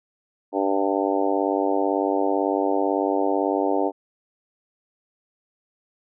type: harmonic tone with a mistuned harmonic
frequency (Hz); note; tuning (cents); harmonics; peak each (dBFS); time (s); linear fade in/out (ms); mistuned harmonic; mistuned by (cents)
98; G2; 0; 3 / 4 / 5 / 6 / 7 / 8 / 9; -25 / -26 / -27 / -28 / -28 / -29 / -30; 0.52-3.92; 50; 9; +22
effects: none